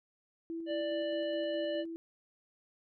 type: tone with tremolo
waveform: sine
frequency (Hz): 330.9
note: E4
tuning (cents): +7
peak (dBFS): -36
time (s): 0.5-1.96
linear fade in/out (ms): 0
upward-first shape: square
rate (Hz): 4.8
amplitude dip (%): 25
type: harmonic tone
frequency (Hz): 590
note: D5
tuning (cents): +8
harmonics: 1 / 3 / 5 / 7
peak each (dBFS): -33 / -47 / -45 / -57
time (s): 0.66-1.85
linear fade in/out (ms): 50
effects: none